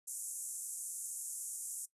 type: band-pass noise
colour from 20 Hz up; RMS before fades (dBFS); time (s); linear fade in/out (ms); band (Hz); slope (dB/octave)
white; -43; 0.07-1.86; 10; 6800 to 11000; 48
effects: noise-tail reverb RT60 0.1 s tail -18 dB re dry + resampled to 32000 Hz